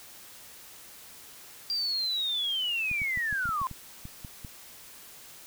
sine linear sweep, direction down, 4771 to 1014 Hz, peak -27 dBFS, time 1.7-3.67 s, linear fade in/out 0 ms
clicks, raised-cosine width 5 ms, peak -28 dBFS, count 11, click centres 2.914 / 3.018 / 3.174 / 3.327 / 3.456 / 3.491 / 3.616 / 3.713 / 4.054 / 4.248 / 4.448 s
effects white hiss -49 dBFS RMS until 5.46 s

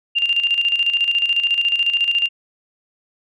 sine tone with tremolo, 2794 Hz, F7, in tune, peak -13 dBFS, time 0.15-2.29 s, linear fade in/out 20 ms, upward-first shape square, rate 14 Hz, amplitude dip 60%, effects none

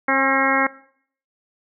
harmonic tone with a mistuned harmonic, 269.2 Hz, C4, 49 cents sharp, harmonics 1 / 2 / 3 / 4 / 5 / 6 / 7 / 8, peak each -24 / -24 / -24 / -24 / -24 / -24 / -24 / -24 dBFS, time 0.08-0.67 s, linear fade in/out 5 ms, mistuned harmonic 3, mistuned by +15 cents, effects noise-tail reverb RT60 0.6 s tail -20 dB re dry

